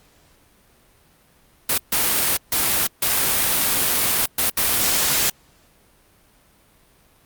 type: noise bursts at uneven times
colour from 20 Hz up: white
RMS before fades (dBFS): -19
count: 6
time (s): 1.69-1.78 / 1.92-2.37 / 2.52-2.87 / 3.02-4.26 / 4.38-4.5 / 4.57-5.3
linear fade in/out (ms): 5
effects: pink hiss -56 dBFS RMS until 7.25 s + Opus 48 kbps